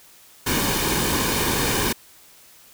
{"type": "noise with comb filter", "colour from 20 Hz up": "pink", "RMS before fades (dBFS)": -22, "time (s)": [0.46, 1.93], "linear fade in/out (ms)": 10, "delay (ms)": 1.5, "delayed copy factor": -0.55, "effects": ["white hiss -50 dBFS RMS until 2.73 s"]}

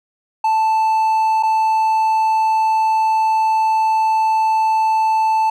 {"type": "tone with dropouts", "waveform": "triangle", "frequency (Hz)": 880, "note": "A5", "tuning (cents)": 0, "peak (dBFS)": -11, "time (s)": [0.44, 5.5], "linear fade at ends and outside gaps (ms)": 5, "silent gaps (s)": [1.427, 1.432], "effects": []}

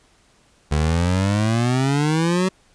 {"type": "exponential sweep", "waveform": "25% pulse", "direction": "up", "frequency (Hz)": [73.42, 190], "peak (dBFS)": -13, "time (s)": [0.71, 2.49], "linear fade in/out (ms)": 10, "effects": ["pink hiss -57 dBFS RMS until 2.74 s", "resampled to 22050 Hz"]}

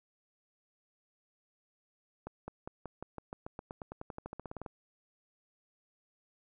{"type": "accelerating click train", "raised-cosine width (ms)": 1, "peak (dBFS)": -27, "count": 23, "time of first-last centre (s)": [2.27, 4.662], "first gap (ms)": 210, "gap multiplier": 0.93, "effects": []}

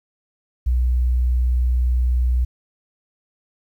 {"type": "tone", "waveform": "sine", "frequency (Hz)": 61.74, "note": "B1", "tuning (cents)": 0, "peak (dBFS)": -15, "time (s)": [0.66, 2.45], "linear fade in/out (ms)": 10, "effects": ["9-bit"]}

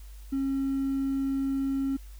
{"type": "tone with hard clipping", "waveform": "triangle", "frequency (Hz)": 271.5, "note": "C#4", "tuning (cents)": -36, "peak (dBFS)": -26, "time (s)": [0.32, 1.97], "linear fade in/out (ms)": 10, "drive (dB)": 4, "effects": ["added 50 Hz sine -42 dBFS peak until 2.19 s", "white hiss -58 dBFS RMS until 2.19 s"]}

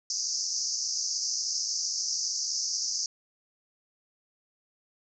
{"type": "band-pass noise", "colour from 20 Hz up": "white", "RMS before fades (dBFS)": -31, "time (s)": [0.1, 3.06], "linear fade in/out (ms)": 2, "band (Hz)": [4800, 6500], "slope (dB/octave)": 96, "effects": []}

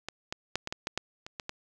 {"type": "clicks", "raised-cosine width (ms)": 0.2, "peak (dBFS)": [-18, -16, -11, -17, -16, -14, -12, -24, -19, -18], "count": 10, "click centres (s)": [0.086, 0.325, 0.556, 0.674, 0.725, 0.871, 0.976, 1.265, 1.398, 1.494], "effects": []}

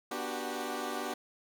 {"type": "chord", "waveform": "15% pulse", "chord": "G major seventh", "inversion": "first", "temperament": "equal with one note detuned", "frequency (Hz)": [244, 293.7, 370, 392], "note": ["B3", "D4", "F#4", "G4"], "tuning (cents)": [-21, 0, 0, 0], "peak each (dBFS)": -34, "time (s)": [0.11, 1.14], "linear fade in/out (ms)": 5, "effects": []}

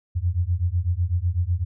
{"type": "beating tone pair", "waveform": "sine", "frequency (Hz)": [84.3, 92.3], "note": ["E2", "F#2"], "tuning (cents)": [39, -4], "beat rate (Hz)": 8, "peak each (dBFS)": -23, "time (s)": [0.15, 1.65], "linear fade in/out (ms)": 20, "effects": []}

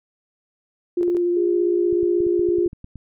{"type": "tone with vibrato", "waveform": "sine", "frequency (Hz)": 350, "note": "F4", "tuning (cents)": 4, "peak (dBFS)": -17, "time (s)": [0.97, 2.68], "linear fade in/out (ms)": 5, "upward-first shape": "sine", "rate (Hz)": 14, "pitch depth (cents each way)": 11}
{"type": "tone bursts", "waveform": "sine", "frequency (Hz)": 396.6, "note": "G4", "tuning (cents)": 20, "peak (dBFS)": -24, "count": 3, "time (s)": [1.01, 1.169], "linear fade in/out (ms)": 0, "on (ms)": 21, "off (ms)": 48}
{"type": "tone", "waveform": "sine", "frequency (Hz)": 406.4, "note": "G#4", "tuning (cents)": -38, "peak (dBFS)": -23, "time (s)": [1.36, 2.67], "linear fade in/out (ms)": 10}
{"type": "clicks", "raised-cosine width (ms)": 5, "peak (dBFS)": -25, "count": 11, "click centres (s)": [1.928, 2.031, 2.205, 2.267, 2.394, 2.489, 2.585, 2.662, 2.731, 2.844, 2.957]}
{"effects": []}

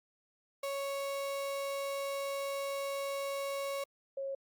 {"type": "tone pair in turn", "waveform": ["35% pulse", "sine"], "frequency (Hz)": [554.4, 545.2], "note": ["C#5", "C#5"], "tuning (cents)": [0, -29], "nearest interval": "unison", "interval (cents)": 29, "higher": "first", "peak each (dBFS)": [-33, -35], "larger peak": "first", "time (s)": [[0.63, 3.84], [4.17, 4.35]], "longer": "first", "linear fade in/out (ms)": 5, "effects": ["Opus 48 kbps"]}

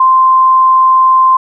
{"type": "tone", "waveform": "sine", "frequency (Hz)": 1043, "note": "C6", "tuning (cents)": -6, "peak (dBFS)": -4, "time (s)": [0, 1.37], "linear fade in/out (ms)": 5, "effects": []}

